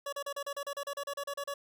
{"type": "tone bursts", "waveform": "25% pulse", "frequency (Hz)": 566, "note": "C#5", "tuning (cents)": 36, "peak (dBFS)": -31, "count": 15, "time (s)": [0.06, 1.54], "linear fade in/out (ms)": 5, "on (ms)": 66, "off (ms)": 35, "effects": []}